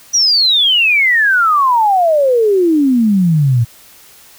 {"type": "exponential sweep", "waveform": "sine", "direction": "down", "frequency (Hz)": [5920, 112.4], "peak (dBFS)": -8, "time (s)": [0.13, 3.65], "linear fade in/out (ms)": 20, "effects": ["white hiss -42 dBFS RMS until 4.38 s"]}